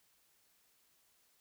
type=silence; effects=white hiss -72 dBFS RMS until 1.4 s